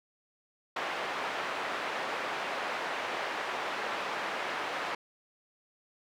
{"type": "band-pass noise", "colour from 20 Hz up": "pink", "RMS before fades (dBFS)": -35, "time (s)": [0.76, 4.95], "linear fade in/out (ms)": 5, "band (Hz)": [610, 2300], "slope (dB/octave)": 12, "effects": []}